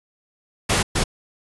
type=noise bursts at uneven times; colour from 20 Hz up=pink; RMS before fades=-19 dBFS; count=2; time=0.69-0.83 / 0.95-1.04 s; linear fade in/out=10 ms; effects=resampled to 24000 Hz